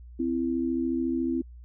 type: tone pair together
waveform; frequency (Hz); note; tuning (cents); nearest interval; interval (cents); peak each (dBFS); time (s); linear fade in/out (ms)
sine; 258.9 / 332.9; C4 / E4; -18 / +17; major third; 435; -27 / -28; 0.19-1.42; 10
effects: added 60 Hz sine -43 dBFS peak until 1.64 s